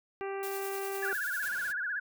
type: harmonic tone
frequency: 392 Hz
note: G4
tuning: in tune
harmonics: 1 / 2 / 3 / 4 / 5 / 6 / 7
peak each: -35 / -41 / -45 / -47 / -49 / -51 / -52 dBFS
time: 0.21-1.13 s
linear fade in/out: 0 ms
type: noise with tremolo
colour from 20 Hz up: blue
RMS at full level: -41 dBFS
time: 0.43-1.48 s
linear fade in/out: 0 ms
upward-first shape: triangle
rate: 10 Hz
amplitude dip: 45%
type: tone with vibrato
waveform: sine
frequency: 1567 Hz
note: G6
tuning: 1 cent flat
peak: -31 dBFS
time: 1.02-2 s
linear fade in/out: 10 ms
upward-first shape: sine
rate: 16 Hz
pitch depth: 160 cents each way
type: noise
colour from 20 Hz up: white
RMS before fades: -46 dBFS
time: 1.41-1.73 s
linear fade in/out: 20 ms
effects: none